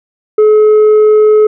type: tone with tanh clipping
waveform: sine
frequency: 427.5 Hz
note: A4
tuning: 50 cents flat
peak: -4 dBFS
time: 0.38-1.47 s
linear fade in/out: 5 ms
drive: 3 dB
effects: none